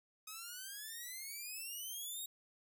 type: exponential sweep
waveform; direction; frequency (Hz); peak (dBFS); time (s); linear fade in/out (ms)
5% pulse; up; 1255 to 3813; -35; 0.27-2.26; 5
effects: none